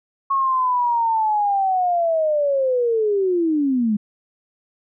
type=linear sweep; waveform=sine; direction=down; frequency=1100 to 202.6 Hz; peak=-16 dBFS; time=0.3-3.97 s; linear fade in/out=10 ms; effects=none